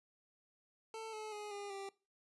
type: tone with pitch steps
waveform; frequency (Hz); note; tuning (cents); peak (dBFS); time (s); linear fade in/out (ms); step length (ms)
25% pulse; 444.5 / 431.1 / 418.1 / 405.5 / 393.3; A4 / A4 / G#4 / G#4 / G4; +18 / -35 / +12 / -41 / +6; -40; 0.94-1.89; 2; 190
effects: noise-tail reverb RT60 0.3 s tail -21 dB re dry + resampled to 24000 Hz